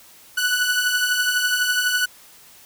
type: beating tone pair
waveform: sawtooth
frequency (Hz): 1473 / 1485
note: F#6 / F#6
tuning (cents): -8 / +6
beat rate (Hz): 12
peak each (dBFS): -21 / -16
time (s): 0.37-2.06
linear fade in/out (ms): 10
effects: white hiss -48 dBFS RMS until 2.65 s